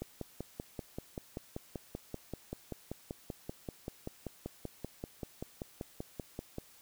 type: click train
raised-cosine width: 2 ms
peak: -25 dBFS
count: 35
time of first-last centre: 0.02-6.584 s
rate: 5.18 Hz
effects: white hiss -60 dBFS RMS until 6.81 s